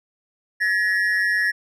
triangle ring-modulated tone, 1798 Hz, A6, 37 cents sharp, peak -13 dBFS, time 0.6-1.52 s, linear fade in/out 20 ms, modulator 96.6 Hz, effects none

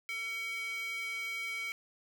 square tone with high-pass filter, 451.1 Hz, A4, 43 cents sharp, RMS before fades -38 dBFS, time 0.09-1.72 s, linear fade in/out 0 ms, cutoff 2100 Hz, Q 7.1, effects none

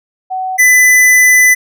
sine / square tone pair in turn, 750 / 2002 Hz, F#5 / B6, +23 / +23 cents, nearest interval octave + perfect fourth, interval 1700 cents, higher second, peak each -15 / -5 dBFS, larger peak second, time 0.3-0.58 / 0.58-1.55 s, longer second, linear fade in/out 20 ms, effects none

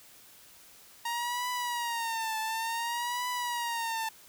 sawtooth tone with vibrato, 933 Hz, A#5, 1 cent sharp, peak -27 dBFS, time 1.05-4.09 s, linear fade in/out 5 ms, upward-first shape triangle, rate 0.56 Hz, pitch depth 110 cents each way, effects white hiss -55 dBFS RMS until 4.28 s

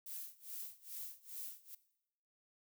violet noise with tremolo, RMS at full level -45 dBFS, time 0.06-1.75 s, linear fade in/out 5 ms, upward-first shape sine, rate 2.4 Hz, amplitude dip 95%, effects noise-tail reverb RT60 0.8 s tail -17 dB re dry

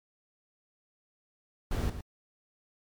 brown noise with echo, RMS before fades -29 dBFS, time 1.71-1.9 s, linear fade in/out 5 ms, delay 110 ms, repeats 1, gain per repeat -10 dB, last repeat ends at 2.01 s, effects MP3 96 kbps

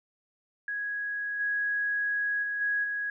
sine tone with level steps, 1661.2 Hz, G#6, in tune, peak -30 / -26 / -29 / -25 / -29 dBFS, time 0.68-3.1 s, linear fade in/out 2 ms, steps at 1.39 / 2.42 / 2.6 / 2.83 s, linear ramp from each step 20 ms, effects none

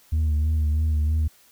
sine tone with vibrato, 77 Hz, D#2, 17 cents flat, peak -16 dBFS, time 0.12-1.28 s, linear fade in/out 10 ms, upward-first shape sine, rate 3.1 Hz, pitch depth 40 cents each way, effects tanh soft clip ceiling -18 dBFS + white hiss -56 dBFS RMS until 1.51 s

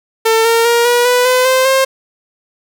sawtooth tone with pitch steps, 448.7 / 459.7 / 471 / 482.6 / 494.4 / 506.6 / 519 / 531.8 Hz, A4 / A#4 / A#4 / B4 / B4 / B4 / C5 / C5, +34 / -24 / +18 / -40 / +2 / +44 / -14 / +28 cents, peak -5 dBFS, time 0.25-1.85 s, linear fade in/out 10 ms, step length 200 ms, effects none

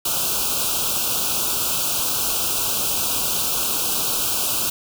white band-stop noise, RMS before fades -22 dBFS, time 0.05-4.7 s, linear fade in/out 5 ms, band 1500 to 2500 Hz, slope 96 dB/octave, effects none

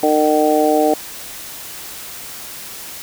harmonic tone, 152.5 Hz, D#3, 34 cents flat, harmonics 2 / 3 / 4 / 5, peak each -17 / -17 / -17 / -17 dBFS, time 0.03-0.94 s, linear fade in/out 2 ms, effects white hiss -32 dBFS RMS until 3.02 s

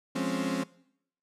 35% pulse chord, Db major seventh, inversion first, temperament equal, 174.61 / 207.7 / 261.6 / 277.2 Hz, F3 / Ab3 / C4 / Db4, 0 / 0 / 0 / 0 cents, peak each -34 / -34 / -30 / -32 dBFS, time 0.15-0.64 s, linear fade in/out 10 ms, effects noise-tail reverb RT60 0.7 s tail -21 dB re dry + low-pass 10000 Hz 12 dB/octave

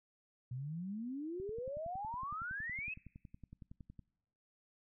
sine exponential sweep, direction up, 120.2 to 2642 Hz, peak -39 dBFS, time 0.51-2.94 s, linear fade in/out 5 ms
click train, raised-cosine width 5 ms, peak -39 dBFS, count 29, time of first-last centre 1.4-3.993 s, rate 10.8 Hz
effects noise-tail reverb RT60 0.9 s tail -25 dB re dry

